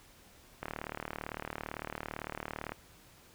click train, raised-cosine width 0.5 ms, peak -22 dBFS, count 80, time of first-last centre 0.63-2.72 s, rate 37.8 Hz, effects pink hiss -59 dBFS RMS until 3.34 s

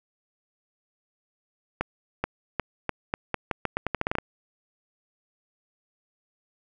accelerating click train, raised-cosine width 0.5 ms, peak -10 dBFS, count 16, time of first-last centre 1.81-4.185 s, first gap 430 ms, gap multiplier 0.83, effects none

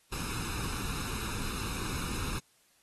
pink noise with comb filter, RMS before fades -36 dBFS, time 0.12-2.39 s, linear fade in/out 5 ms, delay 0.77 ms, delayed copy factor +0.75, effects white hiss -67 dBFS RMS until 2.82 s + AAC 32 kbps

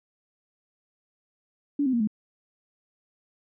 sine tone with pitch steps, 286.6 / 259.8 / 235.5 / 213.5 Hz, D4 / C4 / A#3 / G#3, -42 / -12 / +18 / +48 cents, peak -21 dBFS, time 1.79-2.074 s, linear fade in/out 5 ms, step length 71 ms, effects none

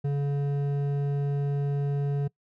sine tone with hard clipping, 142 Hz, C#3, 42 cents sharp, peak -26 dBFS, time 0.04-2.28 s, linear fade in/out 10 ms, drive 8 dB, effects noise-tail reverb RT60 0.1 s tail -23 dB re dry

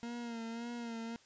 40% pulse tone with vibrato, 233.1 Hz, A#3, in tune, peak -39 dBFS, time 0.03-1.16 s, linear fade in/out 0 ms, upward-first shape sine, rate 1.8 Hz, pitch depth 44 cents each way, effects white hiss -64 dBFS RMS until 1.25 s + resampled to 16000 Hz

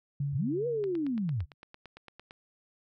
sine tone with exponential decay, 141.5 Hz, C#3, 36 cents sharp, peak -27 dBFS, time 0.2-1.54 s, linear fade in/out 5 ms, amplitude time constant 290 ms
sine linear two-way sweep, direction up then down, 66 to 493.9 to 66 Hz, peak -28 dBFS, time 0.32-1.46 s, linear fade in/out 50 ms, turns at 0.67 s
click train, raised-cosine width 0.3 ms, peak -31 dBFS, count 14, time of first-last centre 0.84-2.309 s, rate 8.85 Hz
effects none

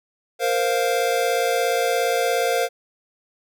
square chord, Bb suspended second, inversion none, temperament equal, 466.2 / 523.3 / 698.5 Hz, Bb4 / C5 / F5, 0 / 0 / 0 cents, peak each -24 dBFS, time 0.39-2.69 s, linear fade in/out 50 ms, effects none

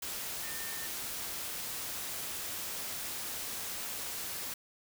sine tone in noise, 1811 Hz, A6, 49 cents sharp, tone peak -46 dBFS, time 0.43-0.87 s, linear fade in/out 5 ms, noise white, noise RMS -39 dBFS, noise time 0.02-4.54 s, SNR -10 dB, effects none

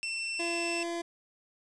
sawtooth tone with pitch glide, 2689 to 2672 Hz, E7 to E7, +34 to +23 cents, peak -29 dBFS, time 0.03-0.83 s, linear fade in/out 0 ms, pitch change -11 cents, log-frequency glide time 0.42-0.65 s
25% pulse tone, 340.4 Hz, F4, 44 cents flat, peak -29 dBFS, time 0.39-1.02 s, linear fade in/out 10 ms
effects resampled to 22050 Hz + 9-bit

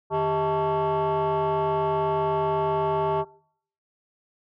sine tone with frequency modulation, 639 Hz, D#5, 46 cents sharp, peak -19 dBFS, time 0.1-3.25 s, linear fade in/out 50 ms, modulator 242 Hz, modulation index 1.7, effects noise-tail reverb RT60 0.6 s tail -23 dB re dry + tanh soft clip ceiling -20 dBFS

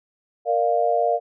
sine chord, Bb major, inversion none, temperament equal with one note detuned, 466.2 / 599.7 / 698.5 Hz, Bb4 / D5 / F5, 0 / +36 / 0 cents, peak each -23 / -23 / -20 dBFS, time 0.45-1.2 s, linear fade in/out 50 ms, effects none

